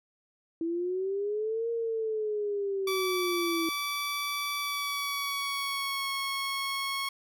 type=linear two-way sweep; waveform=sine; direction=up then down; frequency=326.2 to 466.2 to 326.2 Hz; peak=-28 dBFS; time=0.61-3.69 s; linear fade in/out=2 ms; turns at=1.7 s
type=tone with pitch glide; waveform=15% pulse; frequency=1154 to 1097.4 Hz; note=D6 to C#6; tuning=-31 to -18 cents; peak=-24 dBFS; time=2.87-7.09 s; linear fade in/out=5 ms; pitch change=-87 cents; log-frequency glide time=4.59-6.11 s
effects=none